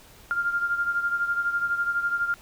sine beating tone pair, 1396.9 / 1408.9 Hz, F6 / F6, 0 / +15 cents, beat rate 12 Hz, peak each -24 / -30 dBFS, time 0.31-2.34 s, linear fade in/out 0 ms, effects pink hiss -51 dBFS RMS until 2.41 s

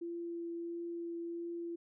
sine tone with vibrato, 340 Hz, F4, 46 cents flat, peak -38 dBFS, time 0.01-1.76 s, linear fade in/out 10 ms, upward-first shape triangle, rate 1.5 Hz, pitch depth 10 cents each way, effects none

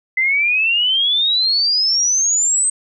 sine exponential sweep, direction up, 2030 to 8340 Hz, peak -13 dBFS, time 0.17-2.7 s, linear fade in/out 5 ms, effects none

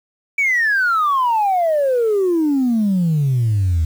sine exponential sweep, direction down, 2316 to 77.78 Hz, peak -12 dBFS, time 0.38-3.85 s, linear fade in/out 5 ms, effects tanh soft clip ceiling -11 dBFS + 7-bit

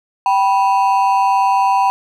triangle ring-modulated tone, 881 Hz, A5, 2 cents sharp, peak -6 dBFS, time 0.26-1.9 s, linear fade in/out 0 ms, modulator 102 Hz, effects none

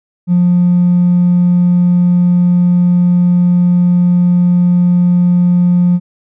sine tone with hard clipping, 177 Hz, F3, 23 cents sharp, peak -7 dBFS, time 0.27-6 s, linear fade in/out 50 ms, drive 1 dB, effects none

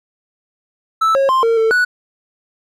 triangle tone with pitch steps, 1315 / 545 / 1049 / 458 / 446.4 / 1475 Hz, E6 / C#5 / C6 / A#4 / A4 / F#6, -5 / -29 / +4 / -31 / +25 / -6 cents, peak -9 dBFS, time 1.01-1.85 s, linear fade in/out 10 ms, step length 140 ms, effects none

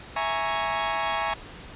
sawtooth chord, A# half-diminished seventh, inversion second, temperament equal, 659.3 / 830.6 / 932.3 / 1108.7 Hz, E5 / G#5 / A#5 / C#6, 0 / 0 / 0 / 0 cents, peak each -28 / -25 / -28 / -26 dBFS, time 0.16-1.34 s, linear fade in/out 5 ms, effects pink hiss -43 dBFS RMS until 1.75 s + resampled to 8000 Hz

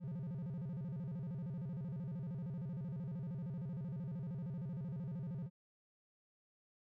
triangle tone with vibrato, 153.6 Hz, D#3, 22 cents flat, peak -38 dBFS, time 0-5.5 s, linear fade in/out 50 ms, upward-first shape square, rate 13 Hz, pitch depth 250 cents each way, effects none

